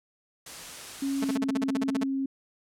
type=noise; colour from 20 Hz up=white; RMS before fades=-41 dBFS; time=0.46-1.36 s; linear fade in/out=5 ms
type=tone with pitch glide; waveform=sine; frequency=274.3 to 270.2 Hz; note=C#4 to C#4; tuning=-18 to -44 cents; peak=-26 dBFS; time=1.02-2.26 s; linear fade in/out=5 ms; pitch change=-26 cents; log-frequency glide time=1.22-1.34 s
type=tone bursts; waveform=sawtooth; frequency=218.7 Hz; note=A3; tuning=10 cents flat; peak=-23 dBFS; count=13; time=1.22-2.036 s; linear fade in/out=5 ms; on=24 ms; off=42 ms
effects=low-pass 10000 Hz 12 dB/octave